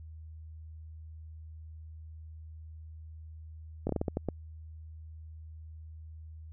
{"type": "slowing click train", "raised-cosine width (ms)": 2, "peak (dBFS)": -17, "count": 8, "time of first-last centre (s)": [3.87, 4.287], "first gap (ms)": 23, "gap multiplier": 1.31, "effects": ["added 79 Hz sine -44 dBFS peak until 6.52 s"]}